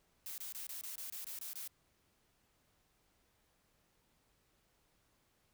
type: noise bursts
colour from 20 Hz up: blue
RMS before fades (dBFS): -45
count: 10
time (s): 0.26-1.676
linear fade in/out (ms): 0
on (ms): 120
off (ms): 24
effects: pink hiss -75 dBFS RMS until 5.53 s